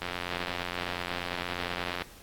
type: click train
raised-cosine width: 0.3 ms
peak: -16 dBFS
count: 178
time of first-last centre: 0.02-2.02 s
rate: 88.5 Hz
effects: pink hiss -52 dBFS RMS until 2.22 s + AAC 64 kbps